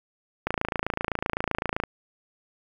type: click train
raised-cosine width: 0.5 ms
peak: -10 dBFS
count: 39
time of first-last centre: 0.47-1.837 s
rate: 27.8 Hz
effects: 8-bit